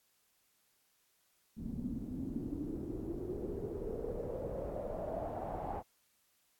pink noise with low-pass filter sweep, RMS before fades -40 dBFS, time 1.56-5.83 s, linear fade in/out 50 ms, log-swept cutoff 220 to 800 Hz, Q 5.6, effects white hiss -74 dBFS RMS until 6.59 s + AAC 64 kbps

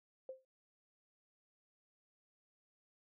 sine tone with exponential decay, 523 Hz, C5, 1 cent flat, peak -40 dBFS, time 0.29-0.45 s, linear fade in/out 2 ms, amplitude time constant 33 ms, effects none

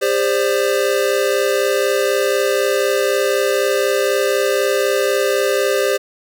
square chord, G suspended fourth, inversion none, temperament equal with one note detuned, 401.2 / 523.3 / 587.3 Hz, G4 / C5 / D5, +40 / 0 / 0 cents, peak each -19 / -19 / -22 dBFS, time 0.01-5.98 s, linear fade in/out 20 ms, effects none

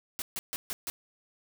white noise bursts, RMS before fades -35 dBFS, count 5, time 0.19-0.9 s, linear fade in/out 0 ms, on 30 ms, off 140 ms, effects none

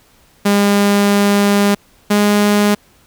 sawtooth tone pair in turn, 202.5 / 206.4 Hz, G#3 / G#3, -43 / -10 cents, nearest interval unison, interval 33 cents, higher second, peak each -6 dBFS, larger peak neither, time 0.45-1.75 / 2.1-2.75 s, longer first, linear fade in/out 10 ms, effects pink hiss -51 dBFS RMS until 3.06 s

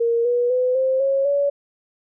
sine tone with pitch steps, 466.1 / 484.8 / 504.2 / 524.4 / 545.4 / 567.2 Hz, A#4 / B4 / B4 / C5 / C#5 / C#5, 0 / -32 / +36 / +4 / -28 / +40 cents, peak -16 dBFS, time 0-1.5 s, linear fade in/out 10 ms, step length 250 ms, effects none

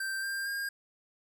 square tone with pitch steps, 1568 / 1590.8 / 1613.9 Hz, G6 / G6 / G6, 0 / +25 / +50 cents, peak -33 dBFS, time 0-0.69 s, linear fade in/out 5 ms, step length 230 ms, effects none

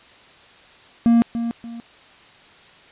triangle tone with echo, 233.1 Hz, A#3, in tune, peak -9 dBFS, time 1.06-1.22 s, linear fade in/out 0 ms, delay 290 ms, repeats 2, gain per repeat -10 dB, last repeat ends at 1.8 s, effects white hiss -48 dBFS RMS until 2.91 s + resampled to 8000 Hz

